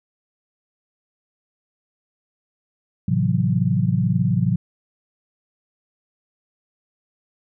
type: chord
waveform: sine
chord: F# half-diminished seventh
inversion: first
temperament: just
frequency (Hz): 111 / 133.2 / 166.5 / 185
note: A2 / C3 / E3 / F#3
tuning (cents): +16 / +31 / +18 / 0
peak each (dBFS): -22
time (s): 3.08-4.56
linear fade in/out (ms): 5
effects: none